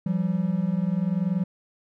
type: tone pair together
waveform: triangle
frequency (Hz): 170.98 / 191.6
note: F3 / G3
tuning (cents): -36 / -39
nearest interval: major second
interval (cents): 197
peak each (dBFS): -23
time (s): 0.06-1.44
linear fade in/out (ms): 5
effects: none